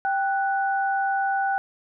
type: tone pair together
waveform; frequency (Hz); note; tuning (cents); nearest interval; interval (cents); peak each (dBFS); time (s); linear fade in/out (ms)
sine; 784 / 1480; G5 / F#6; 0 / 0; major seventh; 1100; -22 / -27; 0.05-1.58; 0
effects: none